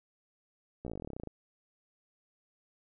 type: slowing click train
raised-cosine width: 2 ms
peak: -27 dBFS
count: 18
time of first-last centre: 0.85-1.273 s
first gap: 15 ms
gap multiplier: 1.06
effects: none